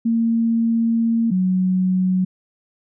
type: tone pair in turn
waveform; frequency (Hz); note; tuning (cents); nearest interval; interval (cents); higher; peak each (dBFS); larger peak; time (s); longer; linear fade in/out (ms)
sine; 229.1 / 185.19; A#3 / F#3; -30 / +2; major third; 368; first; -15; neither; 0.05-1.31 / 1.31-2.25; first; 10
effects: none